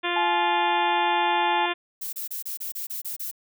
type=harmonic tone; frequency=349.2 Hz; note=F4; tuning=in tune; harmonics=1 / 2 / 3 / 4 / 5 / 6 / 7 / 8 / 9 / 10; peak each=-30 / -32 / -31 / -35 / -31 / -36 / -33 / -35 / -38 / -34 dBFS; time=0.03-1.74 s; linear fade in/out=20 ms
type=tone; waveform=sine; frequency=857 Hz; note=A5; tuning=46 cents flat; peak=-22 dBFS; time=0.16-1.66 s; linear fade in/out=5 ms
type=noise bursts; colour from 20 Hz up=violet; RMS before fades=-32 dBFS; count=9; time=2.01-3.314 s; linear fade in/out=10 ms; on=120 ms; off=28 ms
effects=none